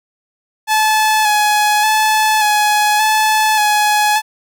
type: tone with vibrato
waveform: sawtooth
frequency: 853 Hz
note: G#5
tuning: 46 cents sharp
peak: -7 dBFS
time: 0.67-4.22 s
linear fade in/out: 50 ms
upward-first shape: square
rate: 0.86 Hz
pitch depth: 24 cents each way
effects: none